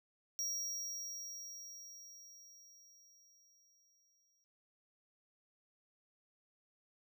square tone with exponential decay, 5660 Hz, F8, 22 cents sharp, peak -36 dBFS, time 0.39-4.44 s, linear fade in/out 0 ms, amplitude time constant 880 ms, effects none

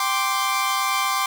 sawtooth chord, G suspended fourth, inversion none, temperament equal, 784 / 1046.5 / 1174.7 Hz, G5 / C6 / D6, 0 / 0 / 0 cents, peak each -24 / -20 / -20 dBFS, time 0-1.26 s, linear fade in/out 2 ms, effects none

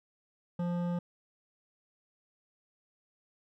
triangle tone with hard clipping, 174.61 Hz, F3, in tune, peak -32 dBFS, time 0.59-0.99 s, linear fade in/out 5 ms, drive 16 dB, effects none

